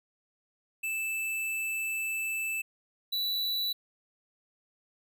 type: tone pair in turn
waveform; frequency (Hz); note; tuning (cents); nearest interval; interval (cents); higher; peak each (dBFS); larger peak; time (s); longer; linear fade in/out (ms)
square; 2637 / 3951; E7 / B7; 0 / 0; perfect fifth; 700; second; -31 / -29; second; 0.83-2.62 / 3.12-3.73; first; 10
effects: none